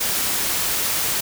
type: noise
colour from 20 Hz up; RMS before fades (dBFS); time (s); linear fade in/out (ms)
white; -22; 0-1.21; 10
effects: none